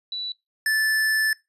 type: tone pair in turn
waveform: sine / square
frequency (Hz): 3951 / 1750.8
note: B7 / A6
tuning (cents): 0 / -9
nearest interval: octave + major second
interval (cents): 1409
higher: first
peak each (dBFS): -27 / -20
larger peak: second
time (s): 0.12-0.32 / 0.66-1.33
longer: second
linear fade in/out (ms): 2
effects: noise-tail reverb RT60 0.2 s tail -21 dB re dry + resampled to 32000 Hz